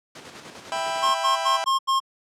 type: noise with tremolo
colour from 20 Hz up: pink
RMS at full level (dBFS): -39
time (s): 0.15-1.12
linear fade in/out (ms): 5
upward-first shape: square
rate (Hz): 10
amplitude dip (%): 40
type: chord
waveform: sawtooth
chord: E minor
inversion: none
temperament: just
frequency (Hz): 659.3 / 791.1 / 988.9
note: E5 / G5 / B5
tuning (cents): 0 / +16 / +2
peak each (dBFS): -25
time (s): 0.72-1.64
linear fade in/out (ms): 0
type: tone bursts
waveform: square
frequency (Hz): 1071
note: C6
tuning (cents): +40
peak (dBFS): -19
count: 5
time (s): 1.02-2.002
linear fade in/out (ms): 20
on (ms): 130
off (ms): 83
effects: high-pass 200 Hz 12 dB/octave + low-pass 7000 Hz 12 dB/octave